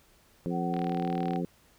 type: harmonic tone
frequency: 87.31 Hz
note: F2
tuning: in tune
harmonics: 2 / 3 / 4 / 5 / 6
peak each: -31 / -35 / -37 / -39 / -41 dBFS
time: 0.46-1.45 s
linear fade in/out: 0 ms
type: tone with pitch glide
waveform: sine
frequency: 752 to 759.4 Hz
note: F#5 to F#5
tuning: +28 to +45 cents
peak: -33 dBFS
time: 0.5-1.42 s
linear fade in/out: 50 ms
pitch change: +17 cents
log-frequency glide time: 0.7-0.93 s
type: click train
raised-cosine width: 0.3 ms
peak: -26 dBFS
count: 25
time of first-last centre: 0.74-1.36 s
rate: 38.7 Hz
effects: pink hiss -62 dBFS RMS until 1.78 s